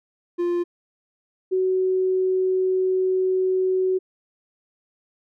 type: tone pair in turn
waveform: triangle / sine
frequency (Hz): 349.2 / 373.7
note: F4 / F#4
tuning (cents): 0 / +17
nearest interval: minor second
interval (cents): 117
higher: second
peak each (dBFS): -18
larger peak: neither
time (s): 0.38-0.64 / 1.51-3.99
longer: second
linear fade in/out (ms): 20
effects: none